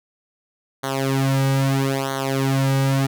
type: tone with flanger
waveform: sawtooth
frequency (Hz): 135.4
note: C#3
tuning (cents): -40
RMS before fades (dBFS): -20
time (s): 0.83-3.07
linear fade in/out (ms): 10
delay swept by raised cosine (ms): 0.39 to 2.89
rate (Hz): 0.77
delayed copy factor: -1
effects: none